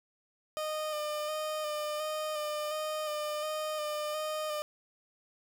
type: tone with vibrato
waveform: 30% pulse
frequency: 609 Hz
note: D#5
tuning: 37 cents flat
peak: -30 dBFS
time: 0.57-4.62 s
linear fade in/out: 0 ms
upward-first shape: square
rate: 1.4 Hz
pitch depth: 21 cents each way
effects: 11-bit